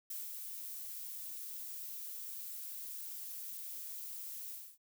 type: noise with ADSR envelope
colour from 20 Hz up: violet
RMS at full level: -42 dBFS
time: 0.1-4.78 s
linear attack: 6 ms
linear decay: 180 ms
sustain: -3 dB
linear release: 270 ms
effects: none